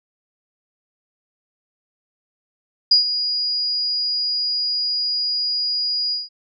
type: tone with ADSR envelope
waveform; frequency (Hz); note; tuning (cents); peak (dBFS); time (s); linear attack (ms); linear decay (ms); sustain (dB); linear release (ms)
sine; 4887; D#8; -32; -8; 2.91-6.29; 7; 120; -11; 170
effects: none